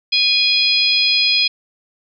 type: harmonic tone with a mistuned harmonic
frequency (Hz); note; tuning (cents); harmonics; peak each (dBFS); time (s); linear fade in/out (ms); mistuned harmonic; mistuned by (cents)
830.6; G#5; 0; 3 / 4 / 5 / 6; -18 / -18 / -18 / -18; 0.12-1.48; 10; 3; -16
effects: none